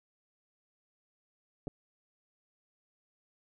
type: clicks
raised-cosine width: 2 ms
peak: -26 dBFS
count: 2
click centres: 1.672 / 1.679 s
effects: none